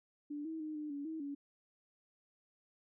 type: tone with pitch steps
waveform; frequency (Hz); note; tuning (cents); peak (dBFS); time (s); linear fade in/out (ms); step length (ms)
sine; 293.1 / 321.1 / 308.7 / 301.2 / 284.7 / 319.3 / 283.5; D4 / E4 / D#4 / D4 / C#4 / D#4 / C#4; -3 / -45 / -14 / +44 / +46 / +45 / +39; -39; 0.3-1.35; 10; 150
effects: none